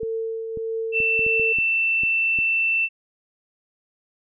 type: tone with tremolo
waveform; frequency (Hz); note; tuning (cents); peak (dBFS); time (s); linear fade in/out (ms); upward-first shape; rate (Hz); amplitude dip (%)
sine; 450; A4; +39; -23; 0-1.53; 10; triangle; 1.6; 45
type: clicks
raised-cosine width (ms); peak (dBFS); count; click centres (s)
3; -23; 9; 0.032 / 0.573 / 1.003 / 1.193 / 1.265 / 1.397 / 1.586 / 2.035 / 2.388
type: tone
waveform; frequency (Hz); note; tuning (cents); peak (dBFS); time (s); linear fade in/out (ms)
sine; 2674; E7; +24; -18; 0.92-2.89; 50
effects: none